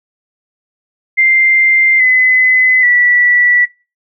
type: tone with pitch steps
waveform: sine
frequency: 2093 / 2023 / 1955.1 Hz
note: C7 / B6 / B6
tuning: 0 / +41 / -18 cents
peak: -6 dBFS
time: 1.17-3.66 s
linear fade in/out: 20 ms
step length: 830 ms
effects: noise-tail reverb RT60 0.3 s tail -20 dB re dry